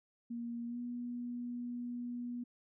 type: tone with pitch glide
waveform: sine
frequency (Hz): 235.7 to 242.3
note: A#3 to B3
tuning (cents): +19 to -33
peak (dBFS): -38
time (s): 0.3-2.44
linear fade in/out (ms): 10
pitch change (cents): +48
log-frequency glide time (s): 0.67-0.78
effects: none